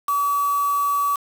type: tone with quantisation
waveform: sine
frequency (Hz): 1142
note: D6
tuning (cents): -49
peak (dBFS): -18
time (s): 0.08-1.16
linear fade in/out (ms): 5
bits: 5
effects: none